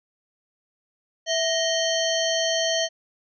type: harmonic tone with a mistuned harmonic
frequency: 622.3 Hz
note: D#5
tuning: in tune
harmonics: 1 / 3 / 5 / 7 / 9 / 10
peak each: -24 / -30 / -27 / -30 / -34 / -31 dBFS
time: 1.26-2.89 s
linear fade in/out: 50 ms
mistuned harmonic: 1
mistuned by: +94 cents
effects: none